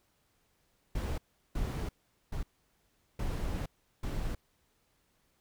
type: noise bursts at uneven times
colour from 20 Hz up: brown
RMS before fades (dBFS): -34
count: 5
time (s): 0.95-1.18 / 1.55-1.89 / 2.32-2.43 / 3.19-3.66 / 4.03-4.35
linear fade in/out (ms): 5
effects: pink hiss -73 dBFS RMS until 5.4 s